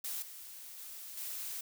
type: noise with level steps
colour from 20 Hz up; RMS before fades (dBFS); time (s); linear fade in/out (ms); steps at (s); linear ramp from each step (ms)
blue; -39 / -49 / -47 / -41; 0.04-1.61; 5; 0.22 / 0.78 / 1.17; 5
effects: none